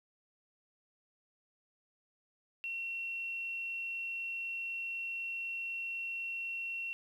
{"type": "tone with quantisation", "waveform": "sine", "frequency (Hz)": 2724, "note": "F7", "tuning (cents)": -44, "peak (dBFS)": -36, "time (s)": [2.64, 6.93], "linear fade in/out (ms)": 0, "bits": 11, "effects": []}